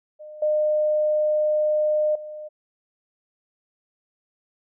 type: tone with level steps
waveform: sine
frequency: 608 Hz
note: D#5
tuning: 40 cents flat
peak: -37 / -18 / -33 dBFS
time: 0.19-2.49 s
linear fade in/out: 20 ms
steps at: 0.42 / 2.15 s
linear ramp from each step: 5 ms
effects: none